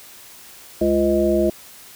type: harmonic tone with a mistuned harmonic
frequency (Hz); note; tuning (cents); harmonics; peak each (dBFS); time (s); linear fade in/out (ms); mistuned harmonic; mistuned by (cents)
69.3; C#2; 0; 1 / 3 / 5 / 7 / 9; -28 / -22 / -18 / -26 / -20; 0.81-1.5; 5; 7; +74
effects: white hiss -43 dBFS RMS until 1.95 s